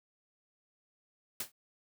white noise with exponential decay, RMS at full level -31 dBFS, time 1.4-1.52 s, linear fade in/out 5 ms, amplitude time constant 24 ms, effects high-pass 80 Hz 12 dB/octave

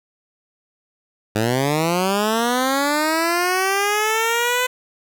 10% pulse linear sweep, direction up, 103.83 to 506 Hz, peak -9 dBFS, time 1.35-4.67 s, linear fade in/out 10 ms, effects none

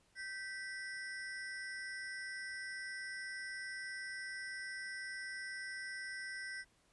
square ring-modulated tone, 1760 Hz, A6, in tune, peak -40 dBFS, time 0.15-6.65 s, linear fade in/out 50 ms, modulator 206 Hz, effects pink hiss -72 dBFS RMS until 6.92 s + resampled to 24000 Hz

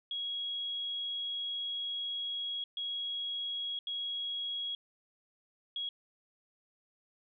sine tone bursts at uneven times, 3314 Hz, G#7, 4 cents flat, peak -34 dBFS, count 4, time 0.11-2.64 / 2.77-3.79 / 3.87-4.75 / 5.76-5.89 s, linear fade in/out 2 ms, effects none

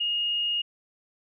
sine tone, 2856 Hz, F7, 38 cents sharp, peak -24 dBFS, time 0-0.62 s, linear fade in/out 10 ms, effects none

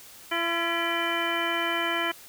harmonic tone with a mistuned harmonic, 338.1 Hz, E4, 44 cents sharp, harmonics 1 / 2 / 3 / 4 / 5 / 6 / 7 / 9, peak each -33 / -33 / -33 / -33 / -33 / -33 / -33 / -33 dBFS, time 0.31-2.12 s, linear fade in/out 10 ms, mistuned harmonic 6, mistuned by -50 cents, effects white hiss -48 dBFS RMS until 2.28 s

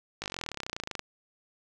slowing click train, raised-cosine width 0.2 ms, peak -17 dBFS, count 28, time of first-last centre 0.22-0.993 s, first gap 19 ms, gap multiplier 1.03, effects none

